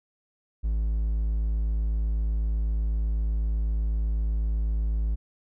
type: tone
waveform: triangle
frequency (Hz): 54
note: A1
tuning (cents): -32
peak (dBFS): -21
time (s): 0.63-5.16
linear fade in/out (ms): 20
effects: none